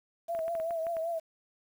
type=tone with vibrato; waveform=sine; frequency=662 Hz; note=E5; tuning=7 cents sharp; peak=-30 dBFS; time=0.28-1.2 s; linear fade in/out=20 ms; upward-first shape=triangle; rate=5.2 Hz; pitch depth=66 cents each way
type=clicks; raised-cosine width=0.5 ms; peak=-30 dBFS; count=8; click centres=0.35 / 0.391 / 0.481 / 0.552 / 0.6 / 0.708 / 0.868 / 0.968 s
effects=9-bit